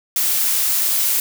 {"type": "noise", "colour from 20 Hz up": "blue", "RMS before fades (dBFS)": -18, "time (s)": [0.16, 1.2], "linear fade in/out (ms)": 2, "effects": []}